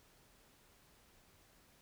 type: silence
effects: pink hiss -67 dBFS RMS until 1.81 s